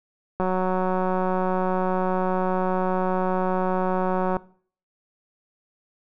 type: click train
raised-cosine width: 1 ms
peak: -11 dBFS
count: 735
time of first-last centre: 0.4-4.368 s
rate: 185 Hz
effects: noise-tail reverb RT60 0.5 s tail -20 dB re dry